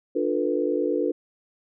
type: chord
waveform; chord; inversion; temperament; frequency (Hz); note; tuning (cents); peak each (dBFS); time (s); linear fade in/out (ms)
sine; B half-diminished seventh; first; just; 296.3 / 355.6 / 444.5 / 493.9; D4 / F4 / A4 / B4; +15 / +31 / +18 / 0; -27; 0.15-1.12; 10
effects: none